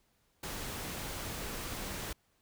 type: noise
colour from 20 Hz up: pink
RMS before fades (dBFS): -40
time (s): 0.43-2.13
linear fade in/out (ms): 5
effects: pink hiss -73 dBFS RMS until 2.41 s